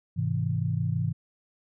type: chord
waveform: sine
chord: Ab augmented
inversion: none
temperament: just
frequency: 103.83 / 129.78 / 162.23 Hz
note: Ab2 / C3 / E3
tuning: 0 / -14 / -27 cents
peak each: -29 dBFS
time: 0.16-1.13 s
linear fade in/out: 20 ms
effects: none